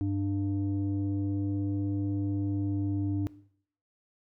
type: tone pair together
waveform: sine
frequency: 99.2 / 297.3 Hz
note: G2 / D4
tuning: +21 / +21 cents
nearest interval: octave + perfect fifth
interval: 1900 cents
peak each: -28 dBFS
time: 0.01-3.27 s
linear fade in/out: 0 ms
effects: noise-tail reverb RT60 0.6 s tail -20 dB re dry + tanh soft clip ceiling -23 dBFS